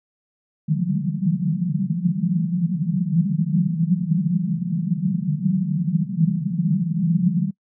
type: band-pass noise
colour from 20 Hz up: pink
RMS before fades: -21 dBFS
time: 0.68-7.51 s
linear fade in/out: 10 ms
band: 150 to 200 Hz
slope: 96 dB/octave
effects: noise-tail reverb RT60 0.1 s tail -25 dB re dry